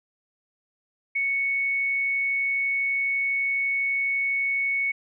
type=tone; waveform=sine; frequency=2217 Hz; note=C#7; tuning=in tune; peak=-22 dBFS; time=1.15-4.92 s; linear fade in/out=10 ms; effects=none